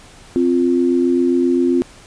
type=tone pair together; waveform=sine; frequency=261.6 / 349.2 Hz; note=C4 / F4; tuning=0 / 0 cents; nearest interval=perfect fourth; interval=500 cents; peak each=-15 dBFS; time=0.36-1.82 s; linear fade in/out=0 ms; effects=pink hiss -43 dBFS RMS until 2.06 s + resampled to 22050 Hz